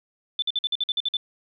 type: tone bursts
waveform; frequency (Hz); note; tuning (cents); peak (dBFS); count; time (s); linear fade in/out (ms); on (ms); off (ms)
sine; 3520; A7; 0; -21; 10; 0.39-1.169; 2; 32; 51
effects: none